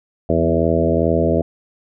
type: harmonic tone with a mistuned harmonic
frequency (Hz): 82.3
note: E2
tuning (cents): -2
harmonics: 1 / 2 / 3 / 4 / 5 / 6 / 7 / 8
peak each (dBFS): -22 / -22 / -22 / -22 / -22 / -22 / -22 / -22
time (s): 0.29-1.42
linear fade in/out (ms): 5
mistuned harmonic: 3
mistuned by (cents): -18
effects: none